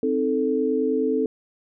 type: chord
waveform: sine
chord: A diminished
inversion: first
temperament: equal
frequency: 261.6 / 311.1 / 440 Hz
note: C4 / Eb4 / A4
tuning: 0 / 0 / 0 cents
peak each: -24 / -27 / -22 dBFS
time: 0.03-1.26 s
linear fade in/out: 2 ms
effects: none